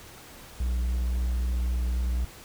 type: tone with vibrato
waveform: triangle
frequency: 61 Hz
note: B1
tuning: 21 cents flat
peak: -22 dBFS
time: 0.6-2.25 s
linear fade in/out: 5 ms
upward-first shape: triangle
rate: 3.7 Hz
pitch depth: 10 cents each way
effects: pink hiss -47 dBFS RMS until 2.44 s